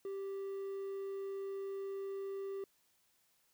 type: tone with quantisation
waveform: triangle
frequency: 391.7 Hz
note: G4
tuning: 1 cent flat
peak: -37 dBFS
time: 0.05-2.64 s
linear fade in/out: 2 ms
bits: 11
effects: white hiss -74 dBFS RMS until 3.53 s